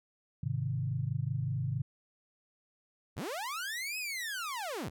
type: chord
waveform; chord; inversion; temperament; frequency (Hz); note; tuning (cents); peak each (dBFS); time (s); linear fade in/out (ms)
sine; Ab major; none; equal with one note detuned; 104.73 / 130.81 / 155.56; Ab2 / C3 / Eb3; +15 / 0 / 0; -36 / -33 / -37; 0.43-1.82; 5
type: linear two-way sweep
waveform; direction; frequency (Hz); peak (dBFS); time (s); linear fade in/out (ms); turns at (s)
sawtooth; up then down; 46.25 to 2581 to 46.25; -32; 3.16-4.9; 20; 3.98
effects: none